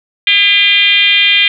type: tone with frequency modulation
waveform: sine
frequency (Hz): 2792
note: F7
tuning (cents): -1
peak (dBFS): -6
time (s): 0.27-1.48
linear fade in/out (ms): 2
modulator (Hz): 387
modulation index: 2
effects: 8-bit